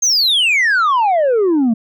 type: exponential sweep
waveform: sine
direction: down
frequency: 6530 to 215.8 Hz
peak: -8 dBFS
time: 0.02-1.74 s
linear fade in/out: 10 ms
effects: tanh soft clip ceiling -10 dBFS